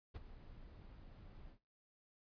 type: noise with ADSR envelope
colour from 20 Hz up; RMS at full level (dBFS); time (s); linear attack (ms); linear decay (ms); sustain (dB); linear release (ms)
brown; -43; 0.14-1.59; 18; 27; -13; 99
effects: noise-tail reverb RT60 0.3 s tail -21 dB re dry + resampled to 11025 Hz